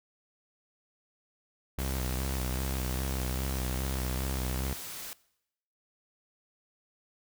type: tone with vibrato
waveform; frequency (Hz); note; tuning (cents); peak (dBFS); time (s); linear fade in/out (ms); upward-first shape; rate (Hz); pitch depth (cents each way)
sawtooth; 64.9; C2; -13; -27; 1.78-4.73; 0; square; 2.5; 39
type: noise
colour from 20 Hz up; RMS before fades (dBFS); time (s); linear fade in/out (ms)
white; -41; 1.79-5.13; 0
effects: noise-tail reverb RT60 0.8 s tail -21 dB re dry